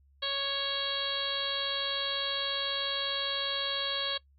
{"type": "harmonic tone with a mistuned harmonic", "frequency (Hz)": 554.4, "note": "C#5", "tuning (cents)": 0, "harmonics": [1, 2, 3, 4, 5, 6, 7, 8], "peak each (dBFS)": [-39, -40, -39, -45, -42, -34, -35, -38], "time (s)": [0.22, 4.18], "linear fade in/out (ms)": 10, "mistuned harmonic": 6, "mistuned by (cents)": -24, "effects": ["noise-tail reverb RT60 0.1 s tail -20 dB re dry", "added 69 Hz sine -60 dBFS peak until 4.38 s"]}